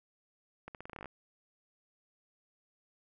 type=accelerating click train; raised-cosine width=0.5 ms; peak=-29 dBFS; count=12; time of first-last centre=0.68-1.057 s; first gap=68 ms; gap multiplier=0.85; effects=none